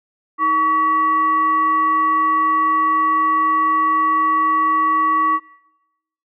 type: tone with frequency modulation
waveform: sine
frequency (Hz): 1131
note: C#6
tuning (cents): +34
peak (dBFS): -13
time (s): 0.38-5.4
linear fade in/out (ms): 50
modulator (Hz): 814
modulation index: 0.42
effects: noise-tail reverb RT60 0.9 s tail -19 dB re dry